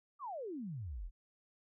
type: exponential sweep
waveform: sine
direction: down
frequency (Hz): 1239 to 34.45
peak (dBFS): -40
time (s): 0.19-1.11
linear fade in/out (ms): 50
effects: none